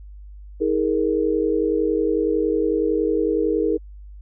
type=chord; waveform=sine; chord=D# suspended fourth; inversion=none; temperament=equal with one note detuned; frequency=319 / 415.3 / 466.2 Hz; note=D#4 / G#4 / A#4; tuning=+43 / 0 / 0 cents; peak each=-22 dBFS; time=0.6-3.78 s; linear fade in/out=20 ms; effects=added 50 Hz sine -37 dBFS peak until 4.21 s